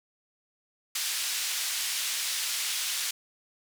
pink band-pass noise, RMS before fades -31 dBFS, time 0.95-3.11 s, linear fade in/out 5 ms, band 2800 to 12000 Hz, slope 12 dB/octave, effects none

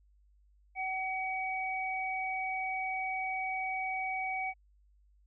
sine tone pair together, 756 / 2265 Hz, F#5 / C#7, +37 / +37 cents, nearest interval octave + perfect fifth, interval 1900 cents, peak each -35 / -35 dBFS, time 0.75-4.54 s, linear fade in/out 50 ms, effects added 50 Hz sine -62 dBFS peak until 5.26 s

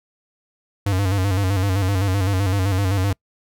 square tone with vibrato, 96.5 Hz, G2, 27 cents flat, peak -18 dBFS, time 0.86-3.13 s, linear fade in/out 5 ms, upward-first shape square, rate 7.8 Hz, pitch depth 68 cents each way, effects noise-tail reverb RT60 0.1 s tail -26 dB re dry

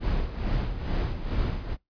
brown noise with tremolo, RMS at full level -25 dBFS, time 0-1.77 s, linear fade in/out 50 ms, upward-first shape sine, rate 2.3 Hz, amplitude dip 65%, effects noise-tail reverb RT60 0.2 s tail -25 dB re dry + resampled to 11025 Hz

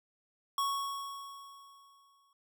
square tone with exponential decay, 1108.7 Hz, C#6, in tune, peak -29 dBFS, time 0.58-2.33 s, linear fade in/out 2 ms, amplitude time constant 380 ms, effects none

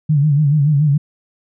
sine tone with vibrato, 147 Hz, D3, 2 cents sharp, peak -10 dBFS, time 0.09-0.98 s, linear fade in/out 10 ms, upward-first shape sine, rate 7 Hz, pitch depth 96 cents each way, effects none

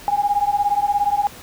sine beating tone pair, 809 / 826 Hz, G#5 / G#5, -46 / -10 cents, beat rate 17 Hz, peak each -19 dBFS, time 0.08-1.27 s, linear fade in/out 0 ms, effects pink hiss -40 dBFS RMS until 1.42 s

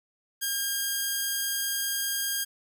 5% pulse tone, 1615 Hz, G#6, 49 cents flat, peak -16 dBFS, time 0.41-2.45 s, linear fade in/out 20 ms, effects none

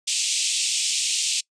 white band-pass noise, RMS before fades -24 dBFS, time 0.07-1.41 s, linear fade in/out 10 ms, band 2500 to 8700 Hz, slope 48 dB/octave, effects noise-tail reverb RT60 0.1 s tail -24 dB re dry + resampled to 22050 Hz

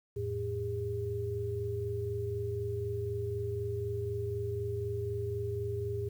sine tone cluster, 87.2 / 111.2 / 405.5 Hz, F2 / A2 / G#4, -2 / +19 / -41 cents, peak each -40 / -36 / -35 dBFS, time 0.16-6.09 s, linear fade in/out 10 ms, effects 10-bit

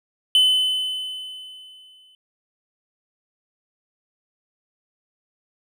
triangle tone with exponential decay, 3028 Hz, F#7, 39 cents sharp, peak -10 dBFS, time 0.35-2.15 s, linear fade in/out 1 ms, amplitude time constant 390 ms, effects none

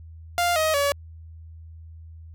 sawtooth tone with pitch steps, 698.5 / 629.5 / 567.4 Hz, F5 / D#5 / C#5, 0 / +20 / +40 cents, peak -16 dBFS, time 0.38-0.92 s, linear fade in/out 0 ms, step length 180 ms, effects added 81 Hz sine -40 dBFS peak until 2.34 s

